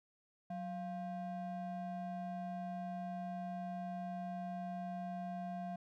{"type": "ring-modulated tone", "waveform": "triangle", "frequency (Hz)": 440, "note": "A4", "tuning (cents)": 0, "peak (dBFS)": -35, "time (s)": [0.5, 5.76], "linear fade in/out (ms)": 5, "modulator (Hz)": 256, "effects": []}